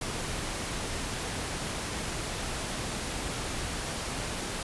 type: noise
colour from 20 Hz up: pink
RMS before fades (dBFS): -34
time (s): 0.01-4.63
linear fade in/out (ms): 5
effects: resampled to 24000 Hz